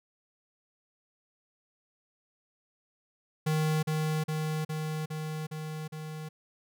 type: tone with echo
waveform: square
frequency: 155.56 Hz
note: D#3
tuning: in tune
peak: -26 dBFS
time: 3.46-3.83 s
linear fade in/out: 10 ms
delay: 410 ms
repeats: 6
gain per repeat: -2 dB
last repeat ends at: 6.29 s
effects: none